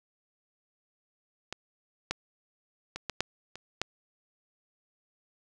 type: clicks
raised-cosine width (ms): 0.2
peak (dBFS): -18 / -12 / -19 / -15 / -9 / -25 / -11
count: 7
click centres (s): 1.526 / 2.11 / 2.96 / 3.097 / 3.206 / 3.556 / 3.816
effects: none

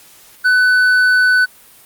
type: tone with hard clipping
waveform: triangle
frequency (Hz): 1500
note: F#6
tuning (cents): +23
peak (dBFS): -10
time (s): 0.44-1.46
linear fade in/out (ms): 20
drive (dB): 7
effects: white hiss -44 dBFS RMS until 1.85 s + Opus 48 kbps

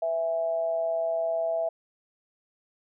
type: tone with amplitude modulation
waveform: sine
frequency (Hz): 659.3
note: E5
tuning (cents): 0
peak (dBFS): -22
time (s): 0.02-1.69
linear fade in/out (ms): 5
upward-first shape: sine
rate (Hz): 162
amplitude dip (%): 55
effects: none

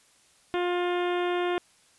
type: harmonic tone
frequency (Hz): 354.2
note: F4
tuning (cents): +24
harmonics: 1 / 2 / 3 / 4 / 5 / 6 / 7 / 8 / 9 / 10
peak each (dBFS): -26 / -32 / -36 / -38 / -40 / -42 / -43 / -44 / -45 / -46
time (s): 0.54-1.58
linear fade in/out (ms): 0
effects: white hiss -61 dBFS RMS until 1.98 s + resampled to 24000 Hz

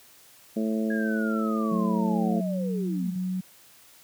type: harmonic tone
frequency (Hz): 110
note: A2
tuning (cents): 0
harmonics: 2 / 3 / 4 / 5 / 6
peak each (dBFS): -25 / -33 / -34 / -36 / -39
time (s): 0.56-2.41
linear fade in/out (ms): 10
type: linear sweep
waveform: sine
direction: down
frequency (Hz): 1661.2 to 164.81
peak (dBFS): -32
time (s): 0.9-3.16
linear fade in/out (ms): 5
type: tone with vibrato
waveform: sine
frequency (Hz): 184.1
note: F#3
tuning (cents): -8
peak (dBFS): -26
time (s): 1.71-3.41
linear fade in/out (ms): 10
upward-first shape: sine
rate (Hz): 1.3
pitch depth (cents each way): 15
effects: white hiss -54 dBFS RMS until 4.03 s + high-pass 60 Hz 12 dB/octave

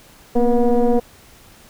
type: tone with frequency modulation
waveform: sine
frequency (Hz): 235.4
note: A#3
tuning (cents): +17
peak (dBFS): -11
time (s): 0.35-1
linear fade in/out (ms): 10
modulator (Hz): 244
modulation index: 1.6
effects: tanh soft clip ceiling -7 dBFS + pink hiss -47 dBFS RMS until 1.69 s

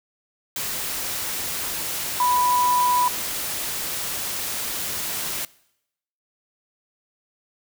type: tone in noise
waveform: sine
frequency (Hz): 987.8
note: B5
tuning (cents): 0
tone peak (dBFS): -17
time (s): 2.2-3.08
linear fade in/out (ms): 2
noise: white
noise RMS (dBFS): -28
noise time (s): 0.56-5.45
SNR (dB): +8
effects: noise-tail reverb RT60 0.8 s tail -22 dB re dry

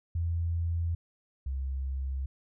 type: tone pair in turn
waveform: sine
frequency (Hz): 84.2 / 66.83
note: E2 / C2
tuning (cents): +37 / +37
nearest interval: major third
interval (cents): 400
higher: first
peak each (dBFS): -27 / -30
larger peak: first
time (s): 0.15-0.95 / 1.46-2.26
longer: neither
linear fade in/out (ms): 5
effects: none

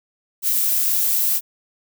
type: noise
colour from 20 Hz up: violet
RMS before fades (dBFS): -19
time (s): 0.42-1.41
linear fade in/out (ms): 50
effects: none

